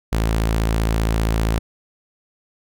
sawtooth tone, 55.2 Hz, A1, 6 cents sharp, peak -13 dBFS, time 0.12-1.59 s, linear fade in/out 10 ms, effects none

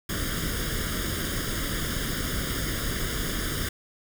pink noise with comb filter, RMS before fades -29 dBFS, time 0.09-3.69 s, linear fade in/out 5 ms, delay 0.59 ms, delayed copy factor +0.85, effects none

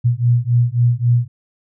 sine beating tone pair, 118.6 / 122.3 Hz, A#2 / B2, +30 / -16 cents, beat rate 3.7 Hz, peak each -15 dBFS, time 0.04-1.28 s, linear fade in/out 20 ms, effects none

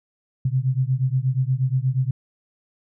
sine beating tone pair, 126.6 / 135 Hz, B2 / C#3, +43 / -45 cents, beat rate 8.4 Hz, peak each -21 / -22 dBFS, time 0.45-2.11 s, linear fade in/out 5 ms, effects none

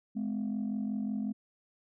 sine tone pair together, 210.3 / 255.8 Hz, G#3 / C4, +22 / -39 cents, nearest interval minor third, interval 339 cents, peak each -31 / -34 dBFS, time 0.15-1.33 s, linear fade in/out 20 ms, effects tanh soft clip ceiling -27 dBFS

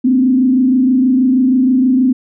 sine tone with frequency modulation, 256.9 Hz, C4, 32 cents flat, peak -8 dBFS, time 0.04-2.13 s, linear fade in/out 10 ms, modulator 26.3 Hz, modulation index 0.65, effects none

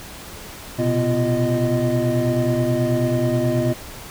triangle tone cluster, 119.3 / 128.6 / 248.4 / 344.5 / 618 Hz, A#2 / C3 / B3 / F4 / D#5, +41 / -30 / +10 / -24 / -12 cents, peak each -21 dBFS, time 0.78-3.74 s, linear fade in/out 20 ms, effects tanh soft clip ceiling -8 dBFS + pink hiss -37 dBFS RMS until 4.1 s

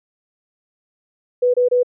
sine tone bursts, 493.9 Hz, B4, in tune, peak -12 dBFS, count 3, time 1.42-1.832 s, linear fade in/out 10 ms, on 120 ms, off 26 ms, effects none

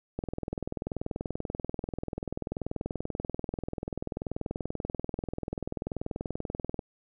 click train, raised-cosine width 2 ms, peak -19 dBFS, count 137, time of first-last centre 0.19-6.792 s, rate 20.6 Hz, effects none

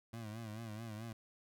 25% pulse tone with vibrato, 110.7 Hz, A2, 11 cents sharp, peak -40 dBFS, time 0.13-1.13 s, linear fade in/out 5 ms, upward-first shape sine, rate 4.6 Hz, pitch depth 91 cents each way, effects none

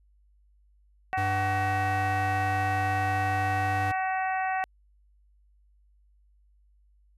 harmonic tone, 377.2 Hz, F#4, 33 cents sharp, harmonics 2 / 3 / 4 / 5 / 6 / 7, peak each -27 / -38 / -36 / -34 / -44 / -41 dBFS, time 1.13-4.64 s, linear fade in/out 0 ms
square tone, 98.4 Hz, G2, 7 cents sharp, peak -30 dBFS, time 1.17-3.92 s, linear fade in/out 10 ms
effects added 50 Hz sine -59 dBFS peak until 7.17 s + resampled to 32000 Hz

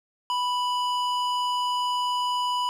square tone with band-pass filter, 987.8 Hz, B5, in tune, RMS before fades -26 dBFS, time 0.3-2.69 s, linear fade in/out 0 ms, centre 2000 Hz, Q 0.85, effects none

